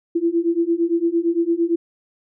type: beating tone pair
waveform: sine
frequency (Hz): 332.6 / 341.4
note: E4 / F4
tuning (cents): +16 / -39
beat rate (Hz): 8.8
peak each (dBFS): -20 / -19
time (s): 0.15-1.76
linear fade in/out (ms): 10
effects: none